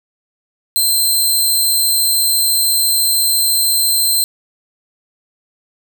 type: tone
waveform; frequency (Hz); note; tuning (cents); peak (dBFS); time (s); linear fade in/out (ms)
10% pulse; 4122; C8; -27; -5; 0.76-4.24; 0
effects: none